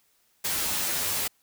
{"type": "noise with comb filter", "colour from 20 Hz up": "white", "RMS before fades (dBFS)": -28, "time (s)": [0.44, 1.28], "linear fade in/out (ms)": 10, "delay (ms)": 12, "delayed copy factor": 0.75, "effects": ["white hiss -67 dBFS RMS until 1.42 s"]}